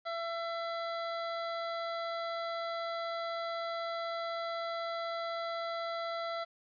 25% pulse tone, 671 Hz, E5, 31 cents sharp, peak -31 dBFS, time 0.05-6.45 s, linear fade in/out 20 ms, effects resampled to 11025 Hz + 11-bit

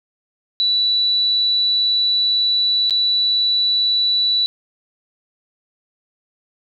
sine tone with dropouts, 3951 Hz, B7, in tune, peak -14 dBFS, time 0.6-4.46 s, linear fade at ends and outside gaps 0 ms, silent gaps 2.897-2.907 s, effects none

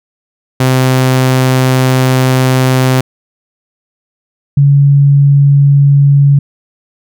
sawtooth / sine tone pair in turn, 129.5 / 141.17 Hz, C3 / C#3, -17 / +32 cents, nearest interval minor second, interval 149 cents, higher second, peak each -3 dBFS, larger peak neither, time 0.6-3.01 / 4.57-6.39 s, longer first, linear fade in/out 5 ms, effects none

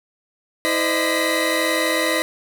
30% pulse tone cluster, 323.7 / 513 / 605 / 1911 / 2029 Hz, E4 / C5 / D#5 / A#6 / B6, -31 / -34 / -49 / +43 / +46 cents, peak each -22 dBFS, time 0.65-2.22 s, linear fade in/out 0 ms, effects none

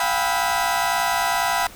30% pulse tone cluster, 693 / 755 / 805 / 987 / 1290 Hz, F5 / F#5 / G5 / B5 / E6, -14 / +35 / +46 / -1 / -38 cents, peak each -23 / -24 / -24 / -21 / -27 dBFS, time 0-1.67 s, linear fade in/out 2 ms, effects pink hiss -42 dBFS RMS until 1.75 s

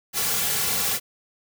white noise with comb filter, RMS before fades -24 dBFS, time 0.13-1 s, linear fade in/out 50 ms, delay 3.2 ms, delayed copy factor -0.9, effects none

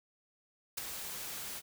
white noise with ADSR envelope, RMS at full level -34 dBFS, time 0.77-1.62 s, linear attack 10 ms, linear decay 10 ms, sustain -8 dB, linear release 46 ms, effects none

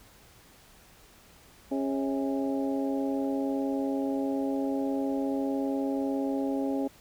harmonic tone with a mistuned harmonic, 136.8 Hz, C#3, 23 cents flat, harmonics 2 / 3 / 4 / 5 / 6, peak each -28 / -36 / -35 / -40 / -40 dBFS, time 1.71-6.88 s, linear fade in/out 10 ms, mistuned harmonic 5, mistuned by -97 cents, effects pink hiss -56 dBFS RMS until 7 s

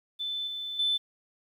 sine tone with level steps, 3520 Hz, A7, in tune, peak -30 / -33 / -23 dBFS, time 0.19-0.98 s, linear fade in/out 20 ms, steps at 0.47 / 0.79 s, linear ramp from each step 5 ms, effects tanh soft clip ceiling -19 dBFS + 10-bit

